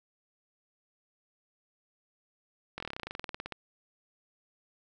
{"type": "slowing click train", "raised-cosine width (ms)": 0.3, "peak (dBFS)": -21, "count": 20, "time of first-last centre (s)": [2.78, 3.523], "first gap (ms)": 22, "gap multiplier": 1.06, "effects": []}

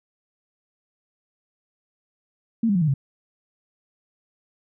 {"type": "tone with pitch steps", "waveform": "sine", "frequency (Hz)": [227.9, 200.7, 176.75, 155.66, 137.08], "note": ["A#3", "G3", "F3", "D#3", "C#3"], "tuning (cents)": [-39, 41, 21, 1, -19], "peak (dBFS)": -17, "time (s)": [2.63, 2.94], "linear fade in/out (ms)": 5, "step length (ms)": 62, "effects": []}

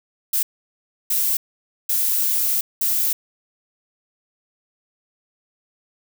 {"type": "noise bursts at uneven times", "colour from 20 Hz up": "violet", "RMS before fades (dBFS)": -20, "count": 4, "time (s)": [[0.33, 0.43], [1.1, 1.37], [1.89, 2.61], [2.81, 3.13]], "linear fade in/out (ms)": 5, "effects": []}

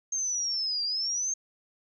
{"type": "linear two-way sweep", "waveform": "sine", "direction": "down then up", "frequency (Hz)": [6430, 4700, 6430], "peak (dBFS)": -27, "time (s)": [0.12, 1.34], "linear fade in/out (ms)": 5, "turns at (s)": 0.84, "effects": []}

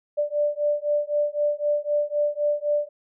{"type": "beating tone pair", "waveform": "sine", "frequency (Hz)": [587.3, 591.2], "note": ["D5", "D5"], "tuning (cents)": [0, 11], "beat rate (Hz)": 3.9, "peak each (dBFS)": -24, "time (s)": [0.17, 2.89], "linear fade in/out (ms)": 20, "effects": []}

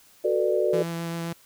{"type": "chord", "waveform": "sine", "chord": "B minor seventh", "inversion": "second", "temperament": "just", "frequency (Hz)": [370.4, 444.5, 493.9, 592.7], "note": ["F#4", "A4", "B4", "D5"], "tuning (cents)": [2, 18, 0, 16], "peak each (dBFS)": [-25, -26, -28, -25], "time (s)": [0.24, 0.83], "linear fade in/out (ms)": 10}
{"type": "tone with vibrato", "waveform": "sawtooth", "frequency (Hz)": 167.8, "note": "E3", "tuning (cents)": 31, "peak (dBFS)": -25, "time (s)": [0.73, 1.33], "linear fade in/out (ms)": 5, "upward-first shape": "sine", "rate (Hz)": 7.6, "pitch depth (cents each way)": 9}
{"effects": ["white hiss -56 dBFS RMS until 1.45 s"]}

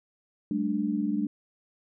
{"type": "chord", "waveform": "sine", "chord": "G suspended second", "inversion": "none", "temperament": "equal with one note detuned", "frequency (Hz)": [196, 216.6, 293.7], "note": ["G3", "A3", "D4"], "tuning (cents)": [0, -27, 0], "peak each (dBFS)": [-31, -29, -29], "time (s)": [0.51, 1.27], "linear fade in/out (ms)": 2, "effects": []}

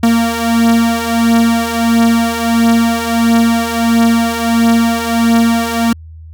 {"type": "beating tone pair", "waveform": "45% pulse", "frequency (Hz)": [229.9, 231.4], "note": ["A#3", "A#3"], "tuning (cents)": [-24, -13], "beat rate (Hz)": 1.5, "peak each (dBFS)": [-14, -11], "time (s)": [0.03, 5.93], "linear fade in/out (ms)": 5, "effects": ["added 80 Hz sine -30 dBFS peak until 6.33 s"]}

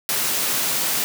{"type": "high-pass noise", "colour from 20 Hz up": "white", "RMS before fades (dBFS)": -22, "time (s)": [0.09, 1.04], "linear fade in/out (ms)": 0, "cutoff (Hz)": 110, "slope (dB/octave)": 96, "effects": []}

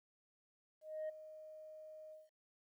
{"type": "tone with ADSR envelope", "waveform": "sine", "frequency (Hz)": 622.3, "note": "D#5", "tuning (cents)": 0, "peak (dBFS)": -36, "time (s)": [0.81, 2.3], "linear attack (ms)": 280, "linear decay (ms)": 12, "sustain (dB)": -15, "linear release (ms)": 180, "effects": ["tanh soft clip ceiling -38 dBFS", "13-bit"]}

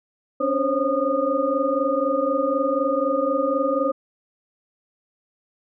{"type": "tone cluster", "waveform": "sine", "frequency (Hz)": [270.4, 289.4, 526, 550, 1224], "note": ["C#4", "D4", "C5", "C#5", "D#6"], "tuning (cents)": [-43, -25, 9, -14, -29], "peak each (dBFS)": [-29, -27, -23, -24, -26], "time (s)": [0.4, 3.92], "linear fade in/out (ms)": 10, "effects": []}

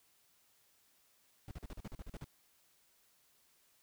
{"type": "noise bursts", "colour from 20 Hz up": "brown", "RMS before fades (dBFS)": -45, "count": 11, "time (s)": [1.48, 2.243], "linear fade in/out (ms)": 2, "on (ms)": 33, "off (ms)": 40, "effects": ["white hiss -71 dBFS RMS until 3.82 s"]}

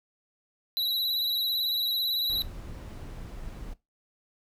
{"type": "tone with vibrato", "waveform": "square", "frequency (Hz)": 3931, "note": "B7", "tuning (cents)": -9, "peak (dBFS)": -26, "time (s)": [0.77, 2.42], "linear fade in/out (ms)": 0, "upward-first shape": "sine", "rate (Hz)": 18, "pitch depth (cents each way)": 47}
{"type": "noise", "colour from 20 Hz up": "brown", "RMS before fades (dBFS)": -40, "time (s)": [2.29, 3.74], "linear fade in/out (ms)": 10}
{"effects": ["noise-tail reverb RT60 0.2 s tail -18 dB re dry"]}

